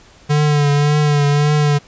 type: tone with vibrato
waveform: square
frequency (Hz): 146.83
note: D3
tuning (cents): 0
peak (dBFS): -12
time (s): 0.29-1.79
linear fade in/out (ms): 20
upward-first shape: triangle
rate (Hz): 1.8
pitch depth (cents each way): 43
effects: pink hiss -46 dBFS RMS until 1.87 s + resampled to 16000 Hz